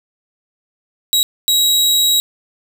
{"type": "tone bursts at uneven times", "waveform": "sawtooth", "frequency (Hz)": 3844, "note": "B7", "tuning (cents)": -48, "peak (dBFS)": -8, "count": 2, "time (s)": [[1.13, 1.23], [1.48, 2.2]], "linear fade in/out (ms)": 0, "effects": []}